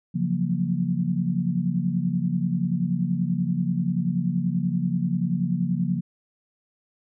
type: chord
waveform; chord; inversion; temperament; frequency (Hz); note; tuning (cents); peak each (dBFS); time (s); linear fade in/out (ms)
sine; Gb major seventh; second; equal; 138.59 / 174.61 / 185 / 233.1; Db3 / F3 / Gb3 / Bb3; 0 / 0 / 0 / 0; -29 / -24 / -28 / -30; 0.14-6.01; 20
effects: none